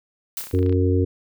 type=noise with exponential decay; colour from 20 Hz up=blue; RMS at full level=-26 dBFS; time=0.37-0.67 s; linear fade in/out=2 ms; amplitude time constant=64 ms
type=clicks; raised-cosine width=0.3 ms; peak=-25 dBFS; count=10; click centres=0.408 / 0.439 / 0.47 / 0.512 / 0.549 / 0.59 / 0.629 / 0.663 / 0.695 / 0.726 s
type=harmonic tone; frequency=91.9 Hz; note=F#2; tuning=11 cents flat; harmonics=1 / 3 / 4 / 5; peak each=-18 / -23 / -24 / -25 dBFS; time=0.53-1.05 s; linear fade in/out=10 ms
effects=none